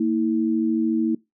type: tone pair together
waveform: sine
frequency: 229.3 / 322.8 Hz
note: A#3 / E4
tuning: -28 / -36 cents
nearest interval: tritone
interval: 592 cents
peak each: -21 dBFS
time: 0-1.15 s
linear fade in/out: 5 ms
effects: noise-tail reverb RT60 0.2 s tail -22 dB re dry